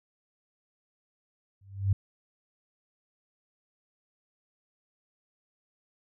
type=tone with exponential growth; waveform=sine; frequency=98 Hz; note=G2; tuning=in tune; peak=-18 dBFS; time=1.61-1.93 s; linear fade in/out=5 ms; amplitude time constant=69 ms; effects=none